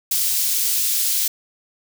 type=high-pass noise; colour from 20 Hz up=white; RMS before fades=-20 dBFS; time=0.11-1.28 s; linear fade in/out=5 ms; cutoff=4100 Hz; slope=12 dB/octave; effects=none